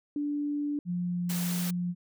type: tone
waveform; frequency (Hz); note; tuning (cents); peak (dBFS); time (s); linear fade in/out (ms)
sine; 291.6; D4; -12; -28; 0.16-0.79; 2
type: tone with vibrato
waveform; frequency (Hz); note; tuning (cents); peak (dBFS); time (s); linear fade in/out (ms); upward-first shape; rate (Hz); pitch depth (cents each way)
sine; 176.3; F3; +17; -28; 0.85-1.95; 50; triangle; 1.4; 9
type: high-pass noise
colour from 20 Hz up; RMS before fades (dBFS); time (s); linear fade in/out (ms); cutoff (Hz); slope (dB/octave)
white; -37; 1.29-1.71; 10; 120; 96
effects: none